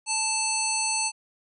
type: harmonic tone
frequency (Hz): 880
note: A5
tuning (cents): 0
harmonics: 1 / 3 / 5 / 7 / 9 / 10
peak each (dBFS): -31 / -31 / -31 / -31 / -31 / -31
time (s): 0.06-1.12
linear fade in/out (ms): 50
effects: none